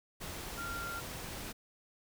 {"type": "tone in noise", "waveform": "sine", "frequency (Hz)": 1386, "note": "F6", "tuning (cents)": -14, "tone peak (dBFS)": -39, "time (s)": [0.57, 1.01], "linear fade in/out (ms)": 20, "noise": "pink", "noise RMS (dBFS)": -43, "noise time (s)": [0.2, 1.53], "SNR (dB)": 1, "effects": []}